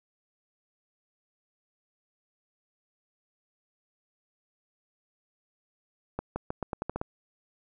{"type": "accelerating click train", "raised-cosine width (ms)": 1, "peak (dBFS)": -17, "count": 9, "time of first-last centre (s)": [6.19, 7.015], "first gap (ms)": 170, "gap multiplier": 0.85, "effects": []}